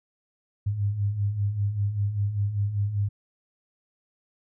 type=beating tone pair; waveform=sine; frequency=98.1 / 103.2 Hz; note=G2 / G#2; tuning=+2 / -10 cents; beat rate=5.1 Hz; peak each=-31 / -24 dBFS; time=0.66-3.09 s; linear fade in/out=10 ms; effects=none